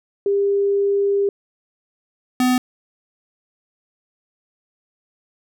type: tone pair in turn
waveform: sine / square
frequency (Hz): 400.1 / 252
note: G4 / B3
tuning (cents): +35 / +35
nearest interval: minor sixth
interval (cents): 800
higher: first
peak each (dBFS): -15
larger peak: neither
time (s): 0.26-1.29 / 2.4-2.58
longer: first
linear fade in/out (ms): 2
effects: none